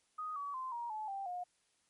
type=tone with pitch steps; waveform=sine; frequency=1247 / 1136.9 / 1036.6 / 945 / 861.6 / 785.6 / 716.2 Hz; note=D#6 / C#6 / C6 / A#5 / A5 / G5 / F5; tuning=+3 / +43 / -16 / +23 / -37 / +4 / +43 cents; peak=-38 dBFS; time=0.18-1.44 s; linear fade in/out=10 ms; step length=180 ms; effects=white hiss -75 dBFS RMS until 1.89 s + MP3 48 kbps